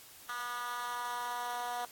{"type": "tone with high-pass filter sweep", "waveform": "10% pulse", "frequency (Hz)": 242.8, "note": "B3", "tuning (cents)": -29, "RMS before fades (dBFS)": -38, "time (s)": [0.29, 1.85], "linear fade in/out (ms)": 2, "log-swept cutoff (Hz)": [1300, 750], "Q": 2.9, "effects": ["white hiss -54 dBFS RMS until 1.91 s", "AAC 64 kbps"]}